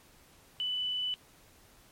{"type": "tone", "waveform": "sine", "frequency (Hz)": 2988, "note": "F#7", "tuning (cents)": 16, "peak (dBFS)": -30, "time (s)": [0.6, 1.14], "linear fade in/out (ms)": 0, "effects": ["pink hiss -60 dBFS RMS until 1.91 s", "MP3 64 kbps"]}